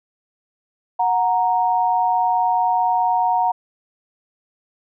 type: tone pair together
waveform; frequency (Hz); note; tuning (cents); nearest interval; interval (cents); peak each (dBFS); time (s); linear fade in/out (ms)
sine; 733.8 / 932.3; F#5 / A#5; -15 / 0; major third; 415; -18; 0.99-3.52; 10
effects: none